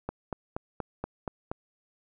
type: click train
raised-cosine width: 1 ms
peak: -18 dBFS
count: 7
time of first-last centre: 0.09-1.515 s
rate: 4.21 Hz
effects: none